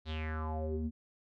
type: tone with low-pass filter sweep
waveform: square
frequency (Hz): 78.6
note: D#2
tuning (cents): +18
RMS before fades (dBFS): -36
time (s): 0.05-0.91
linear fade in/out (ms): 50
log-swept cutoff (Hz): 4100 to 220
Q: 5.6
effects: none